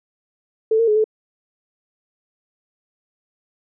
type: tone with pitch steps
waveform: sine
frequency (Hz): 441.3 / 458.9 / 424.2 / 434.2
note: A4 / A#4 / G#4 / A4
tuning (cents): +5 / -27 / +37 / -23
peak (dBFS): -13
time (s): 0.71-1.042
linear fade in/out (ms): 5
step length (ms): 83
effects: none